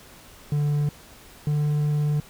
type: tone pair in turn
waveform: triangle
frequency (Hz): 146.83 / 148.54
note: D3 / D3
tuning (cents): 0 / +20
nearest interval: unison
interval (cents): 20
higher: second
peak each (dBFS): -18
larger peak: neither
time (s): 0.52-0.89 / 1.47-2.2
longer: second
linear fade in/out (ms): 2
effects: pink hiss -48 dBFS RMS until 2.29 s